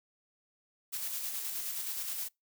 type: noise with tremolo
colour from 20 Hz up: blue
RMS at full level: -36 dBFS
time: 0.92-2.29 s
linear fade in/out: 20 ms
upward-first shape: square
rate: 9.5 Hz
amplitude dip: 30%
effects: noise-tail reverb RT60 0.2 s tail -26 dB re dry